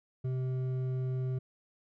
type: tone with hard clipping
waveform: sine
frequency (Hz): 129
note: C3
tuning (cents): -24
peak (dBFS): -32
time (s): 0.24-1.39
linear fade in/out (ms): 10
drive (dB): 7
effects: none